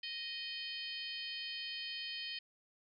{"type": "harmonic tone", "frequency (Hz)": 622.3, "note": "D#5", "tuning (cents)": 0, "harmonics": [3, 4, 5, 6, 7, 8], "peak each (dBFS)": [-50, -48, -44, -56, -46, -50], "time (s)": [0.03, 2.39], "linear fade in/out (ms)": 5, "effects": []}